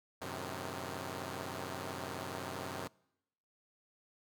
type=chord; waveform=5% pulse; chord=F# diminished seventh; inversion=none; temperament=equal; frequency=92.5 / 110 / 130.81 / 155.56 Hz; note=F#2 / A2 / C3 / Eb3; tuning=0 / 0 / 0 / 0 cents; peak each=-32 / -38 / -33 / -36 dBFS; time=0.21-2.88 s; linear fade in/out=10 ms; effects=noise-tail reverb RT60 0.9 s tail -26 dB re dry

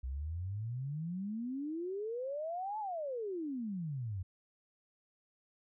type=exponential two-way sweep; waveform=sine; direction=up then down; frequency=61.74 to 880 to 88 Hz; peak=-36 dBFS; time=0.03-4.23 s; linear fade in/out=10 ms; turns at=2.79 s; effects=none

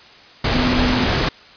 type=tone in noise; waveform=sine; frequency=250 Hz; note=B3; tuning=21 cents sharp; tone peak=-18 dBFS; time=0.54-1.06 s; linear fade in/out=5 ms; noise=pink; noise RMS=-18 dBFS; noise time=0.44-1.29 s; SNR=-3 dB; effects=white hiss -44 dBFS RMS until 1.56 s + resampled to 11025 Hz

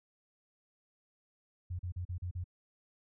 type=tone bursts; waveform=sine; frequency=89.1 Hz; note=F2; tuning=35 cents sharp; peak=-35 dBFS; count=6; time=1.7-2.442 s; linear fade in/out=10 ms; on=92 ms; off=38 ms; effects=none

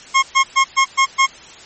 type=tone bursts; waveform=25% pulse; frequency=1078 Hz; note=C#6; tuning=49 cents flat; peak=-6 dBFS; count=6; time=0.14-1.268 s; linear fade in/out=20 ms; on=88 ms; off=120 ms; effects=white hiss -39 dBFS RMS until 1.65 s + MP3 32 kbps

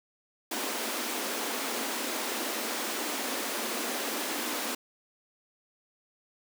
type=high-pass noise; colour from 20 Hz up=pink; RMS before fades=-33 dBFS; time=0.51-4.75 s; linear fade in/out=5 ms; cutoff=220 Hz; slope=96 dB/octave; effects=none

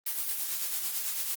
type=noise with tremolo; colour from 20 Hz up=blue; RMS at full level=-30 dBFS; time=0.06-1.35 s; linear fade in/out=5 ms; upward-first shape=triangle; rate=9 Hz; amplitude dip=50%; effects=Opus 32 kbps

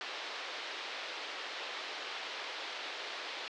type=band-pass noise; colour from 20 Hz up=white; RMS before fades=-42 dBFS; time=0.01-3.48 s; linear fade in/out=0 ms; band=370 to 4200 Hz; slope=24 dB/octave; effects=low-pass 7000 Hz 12 dB/octave

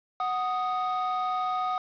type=tone pair together; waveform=triangle; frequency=740 / 1244.5 Hz; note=F#5 / D#6; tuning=0 / 0 cents; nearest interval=major sixth; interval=900 cents; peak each=-27 dBFS; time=0.2-1.78 s; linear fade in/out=2 ms; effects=resampled to 11025 Hz + 8-bit

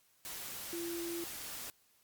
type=tone in noise; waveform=sine; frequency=340.4 Hz; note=F4; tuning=44 cents flat; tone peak=-38 dBFS; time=0.73-1.24 s; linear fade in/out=0 ms; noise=white; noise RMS=-44 dBFS; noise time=0.25-1.7 s; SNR=+3 dB; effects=white hiss -70 dBFS RMS until 2.03 s + Opus 48 kbps

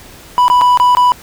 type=tone with dropouts; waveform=triangle; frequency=987.8 Hz; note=B5; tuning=in tune; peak=-4 dBFS; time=0.38-1.12 s; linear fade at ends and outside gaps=0 ms; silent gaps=0.481-0.5 / 0.612-0.617 / 0.774-0.799 / 0.95-0.97 s; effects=pink hiss -37 dBFS RMS until 1.22 s

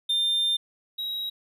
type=tone pair in turn; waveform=triangle; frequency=3600 / 3833 Hz; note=A7 / A#7; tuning=+39 / +47 cents; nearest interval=minor second; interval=108 cents; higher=second; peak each=-20 / -27 dBFS; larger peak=first; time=0.09-0.57 / 0.98-1.3 s; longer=first; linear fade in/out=10 ms; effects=none

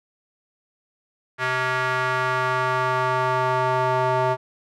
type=tone with band-pass filter sweep; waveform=square; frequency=128.3 Hz; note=C3; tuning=34 cents flat; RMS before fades=-22 dBFS; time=1.38-4.37 s; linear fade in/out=50 ms; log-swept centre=1600 to 810 Hz; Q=1.9; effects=none

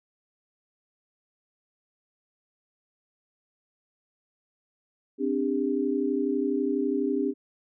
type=chord; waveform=sine; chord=C suspended second; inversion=none; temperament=equal with one note detuned; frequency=261.6 / 293.7 / 400 Hz; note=C4 / D4 / G4; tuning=0 / 0 / +35 cents; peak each=-28 dBFS; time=5.18-7.34 s; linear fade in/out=50 ms; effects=none

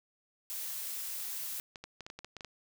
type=noise; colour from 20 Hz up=blue; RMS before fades=-39 dBFS; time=0.5-1.6 s; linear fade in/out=0 ms
type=clicks; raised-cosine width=0.2 ms; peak=-27 dBFS; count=11; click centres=1.598 / 1.758 / 1.84 / 2.007 / 2.065 / 2.101 / 2.19 / 2.246 / 2.367 / 2.408 / 2.447 s
effects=none

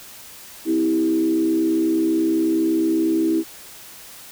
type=tone with frequency modulation; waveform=sine; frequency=324.9 Hz; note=E4; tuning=25 cents flat; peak=-16 dBFS; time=0.65-3.44 s; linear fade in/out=50 ms; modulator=68.2 Hz; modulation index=0.66; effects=white hiss -41 dBFS RMS until 4.31 s

